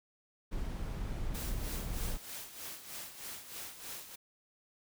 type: noise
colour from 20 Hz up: brown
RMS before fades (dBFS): -37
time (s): 0.51-2.18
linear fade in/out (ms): 20
type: noise with tremolo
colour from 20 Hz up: white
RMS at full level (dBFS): -43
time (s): 1.34-4.16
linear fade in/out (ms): 10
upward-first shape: sine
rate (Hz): 3.2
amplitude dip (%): 65
effects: none